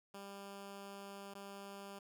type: tone with dropouts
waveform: 10% pulse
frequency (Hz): 198.6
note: G3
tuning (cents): +23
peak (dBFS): -40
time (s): 0.14-1.99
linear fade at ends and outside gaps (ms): 5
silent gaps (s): 1.339-1.35
effects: none